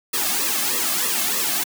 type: noise with flanger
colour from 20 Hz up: white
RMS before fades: -22 dBFS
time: 0.13-1.64 s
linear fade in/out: 10 ms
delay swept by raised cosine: 1.3 to 2.14 ms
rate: 3.2 Hz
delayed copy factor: -1
effects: high-pass 200 Hz 12 dB/octave